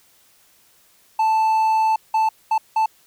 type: tone bursts at uneven times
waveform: triangle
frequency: 880 Hz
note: A5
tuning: in tune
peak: -13 dBFS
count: 4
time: 1.19-1.96 / 2.14-2.29 / 2.51-2.58 / 2.76-2.86 s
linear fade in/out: 5 ms
effects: white hiss -56 dBFS RMS until 3.06 s